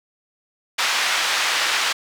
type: band-pass noise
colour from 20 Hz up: pink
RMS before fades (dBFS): -21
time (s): 0.78-1.93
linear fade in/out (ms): 10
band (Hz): 1300 to 5200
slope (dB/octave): 12
effects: none

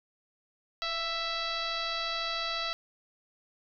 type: tone with frequency modulation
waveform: sine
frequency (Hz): 2637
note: E7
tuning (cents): 0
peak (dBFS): -30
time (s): 0.82-2.73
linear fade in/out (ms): 0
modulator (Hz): 655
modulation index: 3.1
effects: none

